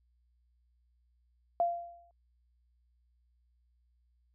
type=tone with exponential decay; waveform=sine; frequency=690 Hz; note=F5; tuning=21 cents flat; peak=-23 dBFS; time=1.6-2.11 s; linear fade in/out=1 ms; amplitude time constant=110 ms; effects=added 60 Hz sine -68 dBFS peak until 4.34 s